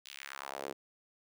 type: tone with high-pass filter sweep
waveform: sawtooth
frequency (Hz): 68.9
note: C#2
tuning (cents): -10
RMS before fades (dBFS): -44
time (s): 0.05-0.73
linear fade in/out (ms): 10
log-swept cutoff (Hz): 3600 to 370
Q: 1.9
effects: none